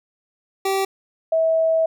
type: tone pair in turn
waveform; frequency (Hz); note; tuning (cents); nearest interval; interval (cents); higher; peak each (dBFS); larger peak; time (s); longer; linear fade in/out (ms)
25% pulse / sine; 387.6 / 648.1; G4 / E5; -20 / -30; major sixth; 890; second; -15; neither; 0.65-0.85 / 1.32-1.86; second; 5
effects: none